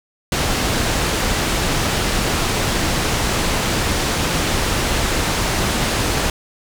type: low-pass noise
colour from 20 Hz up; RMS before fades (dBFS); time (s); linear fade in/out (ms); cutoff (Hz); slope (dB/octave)
pink; -19; 0.32-6.3; 2; 8600; 12
effects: none